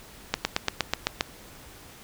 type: slowing click train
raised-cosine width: 0.2 ms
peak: -5 dBFS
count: 8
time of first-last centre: 0.34-1.209 s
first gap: 110 ms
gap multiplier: 1.04
effects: pink hiss -48 dBFS RMS until 2.03 s